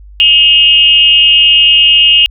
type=tone with frequency modulation; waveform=sine; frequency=2847 Hz; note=F7; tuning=33 cents sharp; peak=-3 dBFS; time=0.2-2.26 s; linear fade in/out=0 ms; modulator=285 Hz; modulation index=0.61; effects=added 50 Hz sine -31 dBFS peak until 2.3 s